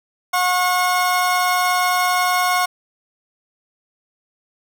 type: tone pair together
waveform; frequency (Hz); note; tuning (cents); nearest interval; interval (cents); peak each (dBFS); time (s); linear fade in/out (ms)
30% pulse; 723 / 1087.4; F#5 / C#6; -40 / -34; perfect fifth; 706; -16; 0.33-2.66; 10
effects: none